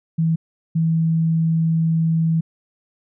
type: tone pair in turn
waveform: sine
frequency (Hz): 162.8 / 162.8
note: E3 / E3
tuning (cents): -21 / -21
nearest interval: unison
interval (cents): 0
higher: neither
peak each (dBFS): -15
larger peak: neither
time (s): 0.18-0.36 / 0.75-2.41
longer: second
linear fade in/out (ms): 10
effects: none